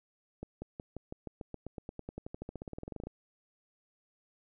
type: accelerating click train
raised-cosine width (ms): 2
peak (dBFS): -27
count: 30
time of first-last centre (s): 0.43-3.07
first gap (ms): 190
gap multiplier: 0.94
effects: none